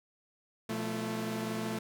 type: tone cluster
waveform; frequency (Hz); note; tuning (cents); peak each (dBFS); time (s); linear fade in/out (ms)
sawtooth; 122.2 / 176.3 / 219.5 / 339.8; B2 / F3 / A3 / F4; -18 / +17 / -4 / -47; -38 / -39 / -31 / -38; 0.69-1.79; 5
effects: none